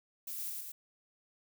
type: noise with echo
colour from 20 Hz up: violet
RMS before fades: -41 dBFS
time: 0.27-0.5 s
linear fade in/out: 5 ms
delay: 110 ms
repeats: 2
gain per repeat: -2 dB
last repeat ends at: 0.72 s
effects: none